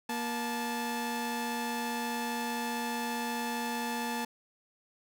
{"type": "tone pair together", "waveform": "sawtooth", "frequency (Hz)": [236.8, 872], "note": ["A#3", "A5"], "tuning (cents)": [27, -16], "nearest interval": "octave + major seventh", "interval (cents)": 2257, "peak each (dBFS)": [-31, -31], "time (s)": [0.09, 4.25], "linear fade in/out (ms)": 5, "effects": []}